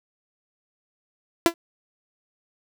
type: tone with exponential decay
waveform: sawtooth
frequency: 337.6 Hz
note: E4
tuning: 41 cents sharp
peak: -6 dBFS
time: 1.46-1.54 s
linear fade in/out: 0 ms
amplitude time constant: 16 ms
effects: none